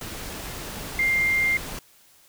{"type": "tone in noise", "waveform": "sine", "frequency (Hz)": 2100, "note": "C7", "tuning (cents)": 6, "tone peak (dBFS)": -19, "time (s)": [0.99, 1.57], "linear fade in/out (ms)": 2, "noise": "pink", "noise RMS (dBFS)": -35, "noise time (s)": [0.01, 1.79], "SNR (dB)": 13, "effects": ["white hiss -56 dBFS RMS until 2.28 s"]}